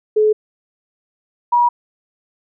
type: tone pair in turn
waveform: sine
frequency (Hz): 428.2 / 961.3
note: A4 / B5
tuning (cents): -47 / -47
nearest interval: octave + major second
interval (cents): 1400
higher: second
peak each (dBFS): -10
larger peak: neither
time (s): 0.16-0.33 / 1.52-1.69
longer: neither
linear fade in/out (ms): 10
effects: none